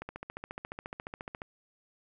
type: click train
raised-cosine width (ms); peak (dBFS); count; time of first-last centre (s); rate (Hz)
0.5; -24; 21; 0.02-1.419; 14.3
effects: none